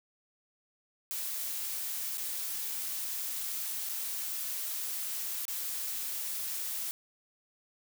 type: noise with dropouts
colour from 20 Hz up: blue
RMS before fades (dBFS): -36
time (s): 1.11-6.91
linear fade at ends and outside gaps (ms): 0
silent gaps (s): 2.173-2.18 / 3.89-3.894 / 5.453-5.481
effects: none